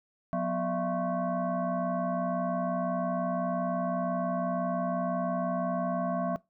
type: tone with frequency modulation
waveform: sine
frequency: 246.9 Hz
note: B3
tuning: in tune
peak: -27 dBFS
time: 0.33-6.36 s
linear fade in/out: 0 ms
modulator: 428 Hz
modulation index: 1.7
effects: noise-tail reverb RT60 0.2 s tail -20 dB re dry